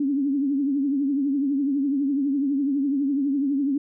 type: tone with vibrato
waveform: sine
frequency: 278.7 Hz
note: C#4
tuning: 9 cents sharp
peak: -20 dBFS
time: 0-3.78 s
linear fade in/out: 5 ms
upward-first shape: triangle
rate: 12 Hz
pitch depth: 110 cents each way
effects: none